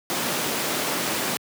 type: high-pass noise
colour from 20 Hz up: pink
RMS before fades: -26 dBFS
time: 0.1-1.37 s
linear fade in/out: 0 ms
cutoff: 210 Hz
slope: 12 dB/octave
effects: high-pass 100 Hz 12 dB/octave